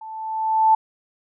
sine tone with level ramp, 880 Hz, A5, in tune, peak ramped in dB -34 to -10 dBFS, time 0.01-0.75 s, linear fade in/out 5 ms, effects none

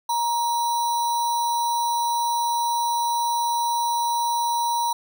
sine tone with sample-and-hold, 941 Hz, A#5, 16 cents sharp, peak -20 dBFS, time 0.09-4.93 s, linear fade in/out 5 ms, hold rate 4900 Hz, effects none

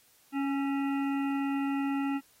harmonic tone with a mistuned harmonic, 277.2 Hz, C#4, in tune, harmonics 1 / 3 / 5 / 7 / 9 / 10, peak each -28 / -38 / -42 / -45 / -47 / -48 dBFS, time 0.32-2.21 s, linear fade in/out 50 ms, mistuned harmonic 5, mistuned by -42 cents, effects white hiss -63 dBFS RMS until 2.4 s + AAC 48 kbps

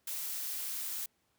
blue noise, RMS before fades -38 dBFS, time 0.07-1.06 s, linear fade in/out 5 ms, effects pink hiss -75 dBFS RMS until 1.38 s + high-pass 80 Hz 12 dB/octave

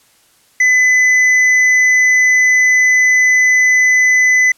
sine tone with hard clipping, 2009 Hz, B6, 29 cents sharp, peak -9 dBFS, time 0.6-4.52 s, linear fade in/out 5 ms, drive 5 dB, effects white hiss -52 dBFS RMS until 4.57 s + low-pass 12000 Hz 12 dB/octave

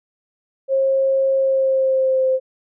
sine tone with pitch glide, 537 to 521.7 Hz, C5 to C5, +45 to -5 cents, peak -14 dBFS, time 0.68-2.4 s, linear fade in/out 50 ms, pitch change -50 cents, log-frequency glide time 1.36-2.29 s, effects none

